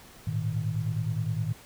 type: tone cluster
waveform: sine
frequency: 105.9 / 115.6 / 155.7 Hz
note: G#2 / A#2 / D#3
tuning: +34 / -14 / +2 cents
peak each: -31 dBFS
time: 0.27-1.53 s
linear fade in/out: 5 ms
effects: pink hiss -51 dBFS RMS until 1.65 s

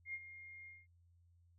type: tone with ADSR envelope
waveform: sine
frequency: 2127 Hz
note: C7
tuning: 28 cents sharp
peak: -39 dBFS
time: 0.05-0.87 s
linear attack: 89 ms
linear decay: 46 ms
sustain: -12 dB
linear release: 200 ms
effects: added 86 Hz sine -66 dBFS peak until 1.58 s

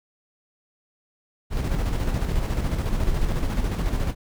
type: noise with tremolo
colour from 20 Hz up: brown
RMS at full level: -22 dBFS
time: 1.5-4.15 s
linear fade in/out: 50 ms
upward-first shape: square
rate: 14 Hz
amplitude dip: 40%
effects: none

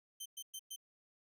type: tone bursts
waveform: 15% pulse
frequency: 3106 Hz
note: G7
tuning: 17 cents flat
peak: -36 dBFS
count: 4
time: 0.2-0.762 s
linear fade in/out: 10 ms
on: 58 ms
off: 110 ms
effects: none

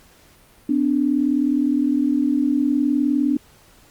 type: tone pair together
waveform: sine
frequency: 252.9 / 292.5 Hz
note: B3 / D4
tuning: +41 / -7 cents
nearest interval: minor third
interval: 252 cents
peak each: -20 / -18 dBFS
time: 0.69-3.37 s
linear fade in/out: 5 ms
effects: pink hiss -52 dBFS RMS until 3.9 s + Opus 48 kbps

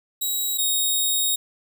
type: tone pair in turn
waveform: 10% pulse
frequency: 3853 / 3750 Hz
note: B7 / A#7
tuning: -44 / +10 cents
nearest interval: unison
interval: 46 cents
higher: first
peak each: -15 / -12 dBFS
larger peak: second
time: 0.21-0.58 / 0.58-1.36 s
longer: second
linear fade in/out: 10 ms
effects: none

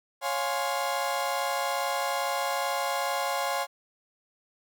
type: chord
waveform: 35% pulse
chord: Db major seventh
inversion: none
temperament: equal with one note detuned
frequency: 554.4 / 705.8 / 830.6 / 1046.5 Hz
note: Db5 / F5 / Ab5 / C6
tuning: 0 / +18 / 0 / 0 cents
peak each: -31 dBFS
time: 0.21-3.67 s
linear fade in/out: 50 ms
effects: none

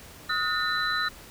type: tone cluster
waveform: sine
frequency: 1261 / 1445 / 1807 / 3989 Hz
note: D#6 / F#6 / A6 / B7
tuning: +23 / -41 / +46 / +17 cents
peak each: -30 dBFS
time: 0.29-1.09 s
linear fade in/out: 10 ms
effects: pink hiss -47 dBFS RMS until 1.3 s

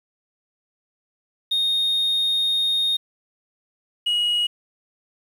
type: tone pair in turn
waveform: sine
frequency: 3700 / 2899 Hz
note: A#7 / F#7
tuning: -14 / -36 cents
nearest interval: major third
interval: 422 cents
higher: first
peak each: -16 dBFS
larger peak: neither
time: 1.51-2.97 / 4.06-4.47 s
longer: first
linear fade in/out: 10 ms
effects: tanh soft clip ceiling -17 dBFS + 8-bit

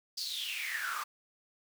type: noise with high-pass filter sweep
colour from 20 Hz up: pink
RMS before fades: -37 dBFS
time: 0.17-1.04 s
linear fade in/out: 10 ms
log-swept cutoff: 4900 to 1100 Hz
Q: 9.7
effects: none

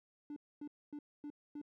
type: tone bursts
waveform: triangle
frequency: 293.7 Hz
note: D4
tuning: in tune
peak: -40 dBFS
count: 5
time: 0.3-1.615 s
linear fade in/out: 2 ms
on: 63 ms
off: 250 ms
effects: tanh soft clip ceiling -36 dBFS

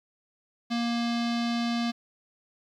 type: tone with low-pass filter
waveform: square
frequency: 235.3 Hz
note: A#3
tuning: 16 cents sharp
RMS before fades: -28 dBFS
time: 0.7-1.92 s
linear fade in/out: 20 ms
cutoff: 4400 Hz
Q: 2.6
effects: 10-bit

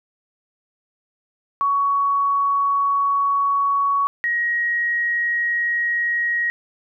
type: tone pair in turn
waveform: sine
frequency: 1120 / 1891.2 Hz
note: C#6 / A#6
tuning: +18 / +24 cents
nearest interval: major sixth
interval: 906 cents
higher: second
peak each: -16 / -18 dBFS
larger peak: first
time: 1.61-4.07 / 4.24-6.5 s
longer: first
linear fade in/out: 0 ms
effects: none

